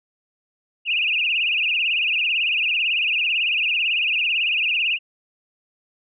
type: tone with vibrato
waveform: sine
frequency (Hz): 2643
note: E7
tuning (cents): +4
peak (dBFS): -18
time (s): 0.85-4.99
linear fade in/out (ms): 50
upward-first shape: triangle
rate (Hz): 18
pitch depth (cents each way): 180
effects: none